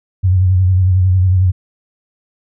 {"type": "tone with vibrato", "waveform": "sine", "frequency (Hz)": 92.5, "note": "F#2", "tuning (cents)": 0, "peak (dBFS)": -8, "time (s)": [0.23, 1.52], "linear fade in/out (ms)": 20, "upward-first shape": "sine", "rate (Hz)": 11, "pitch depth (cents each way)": 53, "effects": []}